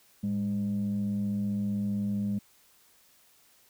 sine tone pair together, 107.6 / 203.1 Hz, A2 / G#3, -38 / -38 cents, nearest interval major seventh, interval 1100 cents, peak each -34 / -26 dBFS, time 0.23-2.39 s, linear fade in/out 10 ms, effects tanh soft clip ceiling -24 dBFS + white hiss -62 dBFS RMS until 3.69 s

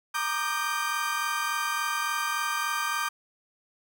35% pulse chord, Eb major seventh, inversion second, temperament equal with one note detuned, 932.3 / 1174.7 / 1218.2 / 1568 Hz, Bb5 / D6 / Eb6 / G6, 0 / 0 / -37 / 0 cents, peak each -34 / -31 / -30 / -30 dBFS, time 0.14-3.09 s, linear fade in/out 10 ms, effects none

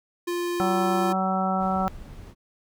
square tone, 349.2 Hz, F4, in tune, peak -26 dBFS, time 0.27-1.13 s, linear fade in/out 10 ms
harmonic tone, 189.1 Hz, F#3, 38 cents sharp, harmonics 1 / 2 / 3 / 4 / 5 / 6 / 7, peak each -26 / -38 / -32 / -26 / -35 / -38 / -29 dBFS, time 0.6-1.88 s, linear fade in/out 0 ms
brown noise, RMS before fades -41 dBFS, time 1.58-2.35 s, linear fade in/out 50 ms
effects none

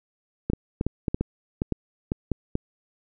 clicks, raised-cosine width 3 ms, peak -11 dBFS, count 12, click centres 0.5 / 0.534 / 0.811 / 0.866 / 1.082 / 1.145 / 1.21 / 1.619 / 1.723 / 2.119 / 2.317 / 2.554 s, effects none

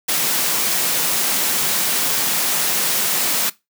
white high-pass noise, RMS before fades -19 dBFS, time 0.08-3.5 s, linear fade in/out 10 ms, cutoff 130 Hz, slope 96 dB/octave, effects noise-tail reverb RT60 0.2 s tail -19 dB re dry

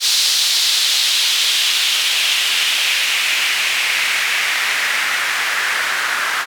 white noise with band-pass filter sweep, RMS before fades -17 dBFS, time 0-6.46 s, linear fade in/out 50 ms, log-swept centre 4300 to 1500 Hz, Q 2.2, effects none

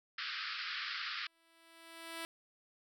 pink band-pass noise, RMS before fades -41 dBFS, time 0.18-1.27 s, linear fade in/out 5 ms, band 1200 to 5100 Hz, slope 96 dB/octave
5% pulse tone with exponential growth, 330 Hz, E4, 2 cents sharp, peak -28 dBFS, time 1.14-2.25 s, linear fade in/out 0 ms, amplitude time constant 240 ms
effects none

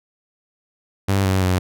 sawtooth tone with pitch steps, 98 / 94.88 / 91.86 Hz, G2 / F#2 / F#2, 0 / +44 / -12 cents, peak -12 dBFS, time 1.08-1.59 s, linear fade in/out 10 ms, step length 170 ms, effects none

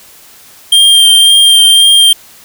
square tone with vibrato, 3182 Hz, G7, 25 cents sharp, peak -3 dBFS, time 0.72-2.13 s, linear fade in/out 5 ms, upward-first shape sine, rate 1.9 Hz, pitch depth 13 cents each way, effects white hiss -38 dBFS RMS until 2.44 s

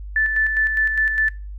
sine tone with tremolo, 1754 Hz, A6, 6 cents flat, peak -15 dBFS, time 0.16-1.29 s, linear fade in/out 2 ms, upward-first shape square, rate 4.9 Hz, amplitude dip 45%, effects noise-tail reverb RT60 0.3 s tail -21 dB re dry + added 50 Hz sine -30 dBFS peak until 1.58 s

